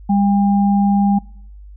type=tone pair together; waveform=sine; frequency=200.7 / 802.8 Hz; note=G3 / G5; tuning=+41 / +41 cents; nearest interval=2 octaves; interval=2400 cents; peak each=-12 / -20 dBFS; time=0.09-1.19 s; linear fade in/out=10 ms; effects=noise-tail reverb RT60 0.7 s tail -24 dB re dry + added 50 Hz sine -35 dBFS peak until 1.76 s